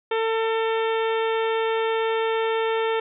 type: harmonic tone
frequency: 448.5 Hz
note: A4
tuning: 33 cents sharp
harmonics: 1 / 2 / 3 / 4 / 5 / 6 / 7 / 8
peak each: -22 / -28 / -32 / -34 / -36 / -38 / -39 / -40 dBFS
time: 0.11-3 s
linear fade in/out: 5 ms
effects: none